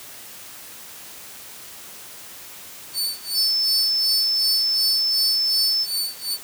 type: tone with tremolo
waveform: sawtooth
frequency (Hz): 4506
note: C#8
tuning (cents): +28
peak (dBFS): -18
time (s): 2.93-6.38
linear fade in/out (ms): 50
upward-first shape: sine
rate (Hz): 2.7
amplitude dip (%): 95
type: tone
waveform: sine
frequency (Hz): 5274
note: E8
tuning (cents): 0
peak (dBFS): -18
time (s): 3.34-5.87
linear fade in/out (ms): 50
effects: white hiss -40 dBFS RMS until 6.43 s + high-pass 60 Hz 12 dB/octave